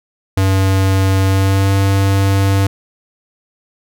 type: tone with pitch glide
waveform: square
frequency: 96 to 97.85 Hz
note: G2 to G2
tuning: -36 to -3 cents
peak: -11 dBFS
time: 0.37-2.67 s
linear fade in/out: 5 ms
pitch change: +33 cents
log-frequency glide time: 1.25-1.73 s
effects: none